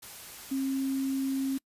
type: tone in noise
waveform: sine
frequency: 268.9 Hz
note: C4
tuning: 47 cents sharp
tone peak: -27 dBFS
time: 0.51-1.58 s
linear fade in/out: 10 ms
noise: white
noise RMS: -45 dBFS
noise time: 0.02-1.59 s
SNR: +15 dB
effects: noise-tail reverb RT60 0.1 s tail -25 dB re dry + resampled to 32000 Hz